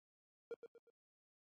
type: tone with echo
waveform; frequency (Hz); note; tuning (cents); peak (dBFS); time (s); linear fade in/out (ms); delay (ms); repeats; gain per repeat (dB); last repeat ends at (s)
triangle; 466.2; A#4; 0; -40; 0.51-0.54; 0; 120; 3; -8; 0.9
effects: high-pass 200 Hz 12 dB/octave + AAC 48 kbps